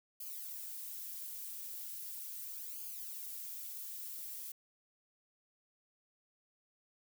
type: noise with flanger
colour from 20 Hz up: violet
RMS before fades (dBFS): -45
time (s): 0.2-4.52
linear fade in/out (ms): 5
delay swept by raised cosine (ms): 0.52 to 5.82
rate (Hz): 0.38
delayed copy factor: -0.75
effects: none